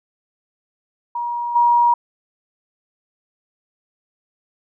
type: tone with level steps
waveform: sine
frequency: 953 Hz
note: A#5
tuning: 38 cents sharp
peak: -21 / -11 dBFS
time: 1.15-1.94 s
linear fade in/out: 5 ms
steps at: 1.55 s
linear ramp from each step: 10 ms
effects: none